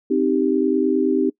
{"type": "chord", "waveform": "sine", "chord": "C minor", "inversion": "none", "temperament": "equal", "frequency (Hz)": [261.6, 311.1, 392], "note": ["C4", "Eb4", "G4"], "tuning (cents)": [0, 0, 0], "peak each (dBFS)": -20, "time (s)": [0.1, 1.3], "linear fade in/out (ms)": 10, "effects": ["noise-tail reverb RT60 0.1 s tail -22 dB re dry"]}